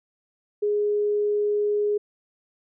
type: tone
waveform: sine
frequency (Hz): 415.3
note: G#4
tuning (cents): 0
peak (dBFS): -20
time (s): 0.62-1.98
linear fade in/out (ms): 10
effects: none